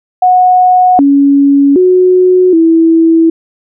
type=tone with pitch steps; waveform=sine; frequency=732 / 280.3 / 366.5 / 327.6 Hz; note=F#5 / C#4 / F#4 / E4; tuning=-19 / +19 / -16 / -11 cents; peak=-3 dBFS; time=0.22-3.3 s; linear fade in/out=5 ms; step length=770 ms; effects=none